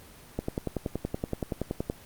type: click train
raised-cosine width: 2 ms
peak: -15 dBFS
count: 17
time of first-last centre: 0.39-1.899 s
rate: 10.6 Hz
effects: pink hiss -51 dBFS RMS until 2.05 s + Opus 24 kbps